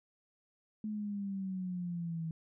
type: exponential sweep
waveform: sine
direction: down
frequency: 215.8 to 160.6 Hz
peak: -35 dBFS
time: 0.84-2.31 s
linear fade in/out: 2 ms
effects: none